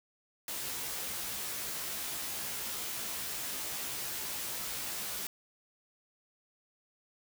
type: noise with comb filter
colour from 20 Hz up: white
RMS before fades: -38 dBFS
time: 0.48-5.27 s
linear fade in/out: 2 ms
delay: 15 ms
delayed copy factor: +0.95
effects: none